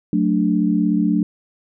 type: chord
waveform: sine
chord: D major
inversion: first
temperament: just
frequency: 183.54 / 220.2 / 293.7 Hz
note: F#3 / A3 / D4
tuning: -14 / +2 / 0 cents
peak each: -19 dBFS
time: 0.13-1.23 s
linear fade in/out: 2 ms
effects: none